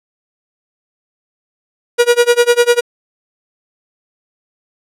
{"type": "tone with tremolo", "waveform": "45% pulse", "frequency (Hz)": 479.5, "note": "A#4", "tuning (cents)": 49, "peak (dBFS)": -5, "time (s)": [1.98, 2.81], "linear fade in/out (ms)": 20, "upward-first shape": "sine", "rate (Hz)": 10, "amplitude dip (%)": 95, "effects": ["low-pass 12000 Hz 12 dB/octave"]}